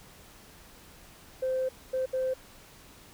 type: tone bursts at uneven times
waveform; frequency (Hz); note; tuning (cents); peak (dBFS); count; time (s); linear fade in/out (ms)
sine; 519; C5; -14; -25; 3; 1.42-1.69 / 1.93-2.06 / 2.13-2.34; 10
effects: tanh soft clip ceiling -23 dBFS + pink hiss -53 dBFS RMS until 3.13 s